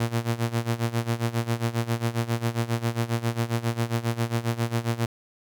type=tone with tremolo; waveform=sawtooth; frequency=116.54 Hz; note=A#2; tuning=in tune; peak=-17 dBFS; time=0-5.06 s; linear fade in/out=5 ms; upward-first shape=sine; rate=7.4 Hz; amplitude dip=85%; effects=none